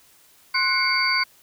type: tone cluster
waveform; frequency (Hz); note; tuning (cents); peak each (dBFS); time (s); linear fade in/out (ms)
sine; 1055 / 1479 / 2156 / 2300 / 4610; C6 / F#6 / C#7 / D7 / D8; +14 / -1 / -49 / -37 / -33; -26 / -26 / -23 / -31 / -23; 0.54-1.24; 10
effects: white hiss -55 dBFS RMS until 1.42 s